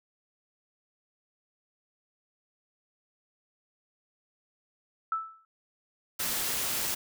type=tone with exponential decay; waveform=sine; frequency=1316 Hz; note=E6; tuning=3 cents flat; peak=-24 dBFS; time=5.12-5.45 s; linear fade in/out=2 ms; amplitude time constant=70 ms
type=noise; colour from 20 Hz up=white; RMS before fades=-31 dBFS; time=6.19-6.95 s; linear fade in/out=10 ms
effects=none